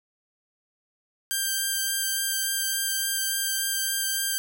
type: tone with vibrato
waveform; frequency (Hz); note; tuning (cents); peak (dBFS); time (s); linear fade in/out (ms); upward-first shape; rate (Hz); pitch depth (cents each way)
5% pulse; 1580; G6; +13; -14; 1.31-4.38; 0; sine; 3.5; 10
effects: none